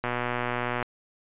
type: click train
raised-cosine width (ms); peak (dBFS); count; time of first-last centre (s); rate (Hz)
0.5; -13; 97; 0.04-0.827; 122
effects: resampled to 8000 Hz